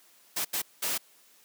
white noise bursts at uneven times, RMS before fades -30 dBFS, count 3, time 0.36-0.45 / 0.53-0.62 / 0.82-0.98 s, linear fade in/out 10 ms, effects white hiss -60 dBFS RMS until 1.44 s + high-pass 200 Hz 12 dB/octave

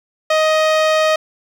sawtooth tone, 626 Hz, D#5, 10 cents sharp, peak -8 dBFS, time 0.3-1.16 s, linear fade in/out 5 ms, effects low-pass 5000 Hz 12 dB/octave + 7-bit

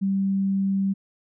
sine tone, 194.8 Hz, G3, 11 cents flat, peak -20 dBFS, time 0.01-0.94 s, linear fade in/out 20 ms, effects none

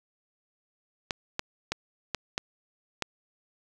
clicks, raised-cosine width 0.2 ms, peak -11 dBFS, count 6, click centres 1.108 / 1.394 / 1.72 / 2.147 / 2.379 / 3.023 s, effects 8-bit

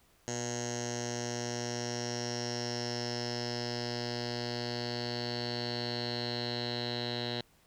10% pulse tone with low-pass filter sweep, 120 Hz, B2, 49 cents flat, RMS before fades -36 dBFS, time 0.28-7.41 s, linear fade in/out 0 ms, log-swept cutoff 6500 to 3900 Hz, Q 9.2, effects pink hiss -66 dBFS RMS until 7.66 s

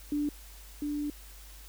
sine tone pair in turn, 293.7 / 293.7 Hz, D4 / D4, 0 / 0 cents, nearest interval unison, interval 0 cents, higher neither, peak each -27 / -30 dBFS, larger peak first, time 0.12-0.29 / 0.82-1.1 s, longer second, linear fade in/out 2 ms, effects added 50 Hz sine -48 dBFS peak until 1.68 s + white hiss -53 dBFS RMS until 1.68 s

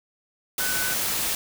sine tone in noise, 1501 Hz, F#6, 24 cents sharp, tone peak -29 dBFS, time 0.6-0.94 s, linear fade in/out 2 ms, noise white, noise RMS -26 dBFS, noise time 0.58-1.35 s, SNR -6 dB, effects none

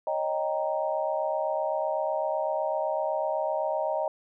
sine chord, Eb dominant seventh, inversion third, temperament equal, 554.4 / 622.3 / 784 / 932.3 Hz, Db5 / Eb5 / G5 / Bb5, 0 / 0 / 0 / 0 cents, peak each -33 / -28 / -33 / -33 dBFS, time 0.07-4.08 s, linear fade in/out 2 ms, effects none

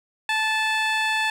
15% pulse tone with band-pass filter, 874 Hz, A5, 12 cents flat, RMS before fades -23 dBFS, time 0.29-1.3 s, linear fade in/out 2 ms, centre 1900 Hz, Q 0.52, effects none

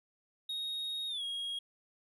triangle tone with pitch glide, 3747 to 3281 Hz, A#7 to G#7, +8 to -22 cents, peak -34 dBFS, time 0.49-1.59 s, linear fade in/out 5 ms, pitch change -230 cents, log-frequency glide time 1.08-1.23 s, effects none

